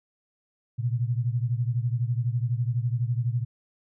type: beating tone pair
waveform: sine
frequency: 116.9 / 128.9 Hz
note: A#2 / C3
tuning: +5 / -26 cents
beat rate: 12 Hz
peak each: -25 / -28 dBFS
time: 0.78-3.45 s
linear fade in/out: 20 ms
effects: none